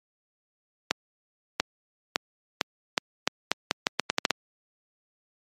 accelerating click train, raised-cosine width 0.2 ms, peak -3 dBFS, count 14, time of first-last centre 0.91-4.307 s, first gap 690 ms, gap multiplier 0.81, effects high-pass 200 Hz 12 dB/octave + MP3 64 kbps

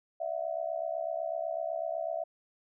sine tone with amplitude modulation, 659.3 Hz, E5, in tune, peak -27 dBFS, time 0.2-2.24 s, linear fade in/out 10 ms, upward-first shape sine, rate 68 Hz, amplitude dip 95%, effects none

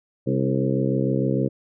harmonic tone with a mistuned harmonic, 66.6 Hz, C2, 31 cents sharp, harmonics 2 / 3 / 4 / 5 / 6 / 7 / 8, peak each -24 / -26 / -27 / -28 / -29 / -29 / -30 dBFS, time 0.26-1.49 s, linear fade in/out 20 ms, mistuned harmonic 5, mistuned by -35 cents, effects none

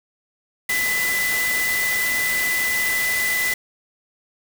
sine tone in noise, 2000 Hz, B6, 21 cents sharp, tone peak -20 dBFS, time 0.69-3.54 s, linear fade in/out 5 ms, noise white, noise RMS -26 dBFS, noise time 0.69-3.54 s, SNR +3 dB, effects none

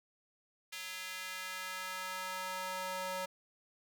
square tone with high-pass filter sweep, 185.6 Hz, F#3, 6 cents sharp, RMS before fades -41 dBFS, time 0.72-3.26 s, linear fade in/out 10 ms, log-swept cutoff 2400 to 660 Hz, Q 1.3, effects none

